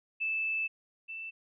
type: tone pair in turn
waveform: sine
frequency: 2631 / 2658 Hz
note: E7 / E7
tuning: -4 / +14 cents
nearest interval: unison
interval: 18 cents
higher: second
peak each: -29 / -38 dBFS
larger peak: first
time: 0.2-0.68 / 1.08-1.31 s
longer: first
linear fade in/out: 20 ms
effects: none